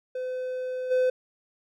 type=tone with level steps; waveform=triangle; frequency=509 Hz; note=C5; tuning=48 cents flat; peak=-27 / -18 dBFS; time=0.15-1.1 s; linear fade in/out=5 ms; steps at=0.9 s; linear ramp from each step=20 ms; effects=none